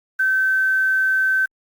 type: tone with quantisation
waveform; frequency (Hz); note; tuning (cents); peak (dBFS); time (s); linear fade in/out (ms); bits
sine; 1540; G6; -31; -15; 0.19-1.46; 10; 7
effects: Opus 48 kbps